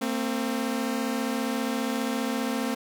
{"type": "tone pair together", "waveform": "sawtooth", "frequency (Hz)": [227.1, 262], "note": ["A#3", "C4"], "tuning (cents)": [-45, 2], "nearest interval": "major second", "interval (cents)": 247, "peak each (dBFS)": -25, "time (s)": [0.01, 2.75], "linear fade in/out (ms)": 10, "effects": []}